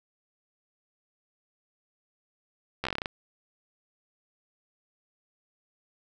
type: slowing click train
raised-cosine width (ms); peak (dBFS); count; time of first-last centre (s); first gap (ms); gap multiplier
0.3; -14; 10; 2.84-3.058; 13; 1.15
effects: none